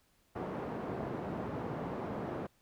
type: band-pass noise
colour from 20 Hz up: pink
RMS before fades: -39 dBFS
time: 0.35-2.47 s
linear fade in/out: 10 ms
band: 150 to 850 Hz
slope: 12 dB/octave
effects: pink hiss -71 dBFS RMS until 2.61 s